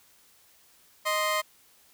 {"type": "tone pair together", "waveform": "20% pulse", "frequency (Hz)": [622.3, 1045.2], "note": ["D#5", "C6"], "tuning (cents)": [0, -2], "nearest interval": "major sixth", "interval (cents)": 898, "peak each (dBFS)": -23, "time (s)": [1.05, 1.42], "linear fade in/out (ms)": 20, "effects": ["white hiss -60 dBFS RMS until 1.93 s"]}